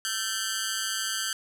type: tone with amplitude modulation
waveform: 10% pulse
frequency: 1551 Hz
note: G6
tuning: 19 cents flat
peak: -15 dBFS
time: 0.05-1.33 s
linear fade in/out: 0 ms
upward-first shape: sine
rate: 214 Hz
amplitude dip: 100%
effects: none